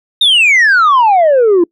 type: exponential sweep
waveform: sine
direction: down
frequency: 3748 to 331 Hz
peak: -3 dBFS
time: 0.21-1.64 s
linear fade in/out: 5 ms
effects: noise-tail reverb RT60 0.1 s tail -25 dB re dry + tanh soft clip ceiling -4 dBFS